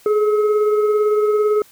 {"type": "tone with frequency modulation", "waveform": "sine", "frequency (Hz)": 421.1, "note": "G#4", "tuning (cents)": 24, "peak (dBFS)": -13, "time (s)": [0.06, 1.62], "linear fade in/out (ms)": 2, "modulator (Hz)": 860, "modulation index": 0.48, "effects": ["white hiss -49 dBFS RMS until 1.71 s"]}